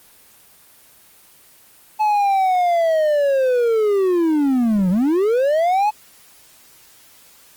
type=linear two-way sweep; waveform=triangle; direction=down then up; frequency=864 to 174.61 to 864 Hz; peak=-12 dBFS; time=1.99-5.91 s; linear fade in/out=20 ms; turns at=4.9 s; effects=white hiss -49 dBFS RMS until 7.56 s + Opus 24 kbps